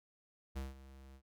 square tone with ADSR envelope, 66.9 Hz, C2, 39 cents sharp, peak -38 dBFS, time 0.55-1.22 s, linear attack 20 ms, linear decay 170 ms, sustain -16 dB, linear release 73 ms, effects none

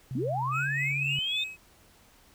sine tone with pitch glide, 130.81 to 139.39 Hz, C3 to C#3, 0 to +10 cents, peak -32 dBFS, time 0.11-1.19 s, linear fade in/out 0 ms, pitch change +110 cents, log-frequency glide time 0.54-0.61 s
sine linear sweep, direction up, 204.5 to 3675 Hz, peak -28 dBFS, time 0.15-1.44 s, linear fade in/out 5 ms
triangle tone with tremolo, 2551 Hz, D#7, 43 cents sharp, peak -29 dBFS, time 0.51-1.57 s, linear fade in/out 50 ms, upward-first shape sine, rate 3.7 Hz, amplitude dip 65%
effects pink hiss -59 dBFS RMS until 2.34 s

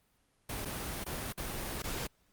pink noise with dropouts, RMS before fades -38 dBFS, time 0.49-2.07 s, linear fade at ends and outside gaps 5 ms, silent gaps 0.65-0.655 / 1.042-1.062 / 1.326-1.376 / 1.822-1.839 s, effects pink hiss -72 dBFS RMS until 2.32 s + Opus 32 kbps

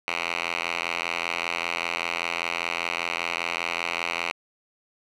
5% pulse tone with band-pass filter, 85.1 Hz, F2, 44 cents flat, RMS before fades -29 dBFS, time 0.08-4.32 s, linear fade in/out 0 ms, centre 2300 Hz, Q 1.9, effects none

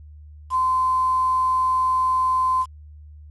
sine tone with quantisation, 1031 Hz, C6, 26 cents flat, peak -17 dBFS, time 0.5-2.66 s, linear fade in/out 50 ms, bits 7, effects added 75 Hz sine -40 dBFS peak until 3.3 s + resampled to 24000 Hz

